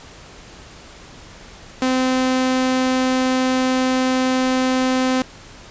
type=tone; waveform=sawtooth; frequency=257.9 Hz; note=C4; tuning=25 cents flat; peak=-12 dBFS; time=1.82-5.22 s; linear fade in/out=2 ms; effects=pink hiss -41 dBFS RMS until 5.7 s + resampled to 16000 Hz